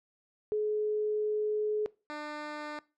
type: tone pair in turn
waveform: sine / 10% pulse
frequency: 424.5 / 299.6 Hz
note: G#4 / D4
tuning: +38 / +35 cents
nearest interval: tritone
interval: 603 cents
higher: first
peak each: -27 / -29 dBFS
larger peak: first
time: 0.52-1.86 / 2.1-2.79 s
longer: first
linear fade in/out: 0 ms
effects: noise-tail reverb RT60 0.3 s tail -21 dB re dry + low-pass 4000 Hz 12 dB/octave